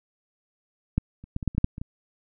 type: clicks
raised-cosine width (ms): 5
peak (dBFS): -9 / -30 / -15 / -21 / -10 / -27 / -9 / -7 / -24 / -20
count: 10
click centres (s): 0.98 / 1.24 / 1.364 / 1.428 / 1.477 / 1.549 / 1.581 / 1.644 / 1.781 / 1.815
effects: none